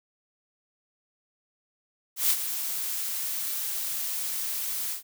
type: noise with ADSR envelope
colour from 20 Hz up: blue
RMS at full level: -21 dBFS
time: 2.16-5.03 s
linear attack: 140 ms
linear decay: 54 ms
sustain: -10 dB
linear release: 120 ms
effects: none